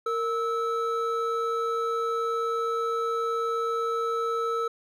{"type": "tone pair together", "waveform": "triangle", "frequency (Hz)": [461.7, 1306], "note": ["A#4", "E6"], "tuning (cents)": [-17, -17], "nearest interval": "octave + tritone", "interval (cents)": 1800, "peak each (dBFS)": -26, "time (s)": [0.06, 4.68], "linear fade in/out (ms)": 5, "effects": []}